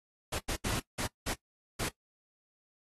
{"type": "noise bursts at uneven times", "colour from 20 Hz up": "pink", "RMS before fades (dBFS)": -34, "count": 6, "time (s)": [[0.32, 0.39], [0.48, 0.56], [0.64, 0.8], [0.98, 1.07], [1.26, 1.34], [1.79, 1.89]], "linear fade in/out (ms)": 10, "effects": ["noise-tail reverb RT60 0.1 s tail -19 dB re dry", "AAC 32 kbps"]}